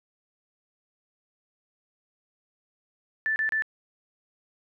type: tone bursts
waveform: sine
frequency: 1760 Hz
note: A6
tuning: in tune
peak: -23 dBFS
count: 3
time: 3.26-3.622 s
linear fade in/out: 0 ms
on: 100 ms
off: 31 ms
effects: none